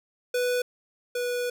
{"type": "tone pair in turn", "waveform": "square", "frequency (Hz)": [493.9, 489.4], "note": ["B4", "B4"], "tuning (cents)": [0, -16], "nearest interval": "unison", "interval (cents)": 16, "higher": "first", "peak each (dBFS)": [-24, -27], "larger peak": "first", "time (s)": [[0.34, 0.62], [1.15, 1.5]], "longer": "second", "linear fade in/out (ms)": 5, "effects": []}